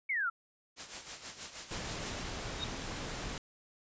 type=exponential sweep; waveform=sine; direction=down; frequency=2270 to 1301 Hz; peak=-30 dBFS; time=0.09-0.3 s; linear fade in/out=10 ms
type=noise with tremolo; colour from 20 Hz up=white; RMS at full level=-41 dBFS; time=0.76-2.24 s; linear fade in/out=50 ms; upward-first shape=sine; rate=6.3 Hz; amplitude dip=65%
type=noise; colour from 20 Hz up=pink; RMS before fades=-40 dBFS; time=1.71-3.38 s; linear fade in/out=2 ms
type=tone with exponential growth; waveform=sine; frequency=3729 Hz; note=A#7; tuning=in tune; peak=-30 dBFS; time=2.55-2.64 s; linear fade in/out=2 ms; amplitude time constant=19 ms
effects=resampled to 16000 Hz